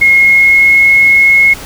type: tone with pitch glide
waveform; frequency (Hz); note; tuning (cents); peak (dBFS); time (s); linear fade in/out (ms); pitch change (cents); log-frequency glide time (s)
sine; 2157 to 2171; C#7 to C#7; -48 to -37; -3; 0.01-1.54; 10; +11; 0.22-0.82
effects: pink hiss -28 dBFS RMS until 1.65 s